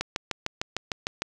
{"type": "click train", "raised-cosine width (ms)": 0.2, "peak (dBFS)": -10, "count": 9, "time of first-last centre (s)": [0.01, 1.22], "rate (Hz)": 6.61, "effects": []}